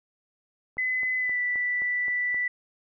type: click train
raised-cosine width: 1 ms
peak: -31 dBFS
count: 7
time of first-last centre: 0.77-2.345 s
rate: 3.81 Hz
type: tone with pitch glide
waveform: sine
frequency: 2020 to 1972.7 Hz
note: B6 to B6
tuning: +39 to -2 cents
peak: -24 dBFS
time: 0.78-2.48 s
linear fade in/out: 5 ms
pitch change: -41 cents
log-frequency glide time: 1.17-1.39 s
effects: none